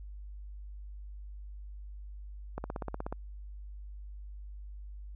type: click train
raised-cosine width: 1 ms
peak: -22 dBFS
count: 10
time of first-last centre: 2.58-3.125 s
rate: 16.5 Hz
effects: added 50 Hz sine -42 dBFS peak until 5.15 s